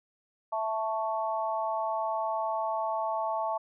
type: chord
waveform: sine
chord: A major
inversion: second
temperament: equal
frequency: 659.3 / 880 / 1108.7 Hz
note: E5 / A5 / C#6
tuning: 0 / 0 / 0 cents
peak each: -32 / -31 / -35 dBFS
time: 0.52-3.58 s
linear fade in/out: 10 ms
effects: none